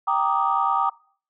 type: chord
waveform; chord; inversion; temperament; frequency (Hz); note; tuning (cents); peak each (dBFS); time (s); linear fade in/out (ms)
sine; Eb major seventh; first; equal; 784 / 932.3 / 1174.7 / 1244.5; G5 / Bb5 / D6 / Eb6; 0 / 0 / 0 / 0; -24; 0.07-0.9; 10
effects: noise-tail reverb RT60 0.5 s tail -24 dB re dry + tanh soft clip ceiling -8 dBFS